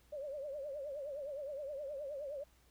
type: tone with vibrato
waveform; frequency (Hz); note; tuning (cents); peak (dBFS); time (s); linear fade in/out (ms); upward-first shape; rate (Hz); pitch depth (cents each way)
sine; 569; C#5; +45; -40; 0.12-2.44; 10; triangle; 9.6; 140
effects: added 60 Hz sine -68 dBFS peak until 2.7 s + pink hiss -70 dBFS RMS until 2.7 s